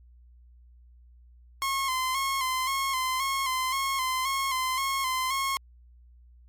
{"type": "tone with vibrato", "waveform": "sawtooth", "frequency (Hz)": 1059, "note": "C6", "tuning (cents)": 21, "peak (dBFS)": -22, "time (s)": [1.62, 5.57], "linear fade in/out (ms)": 0, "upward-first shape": "square", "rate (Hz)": 1.9, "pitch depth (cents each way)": 44, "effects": ["added 60 Hz sine -51 dBFS peak until 6.48 s", "MP3 64 kbps"]}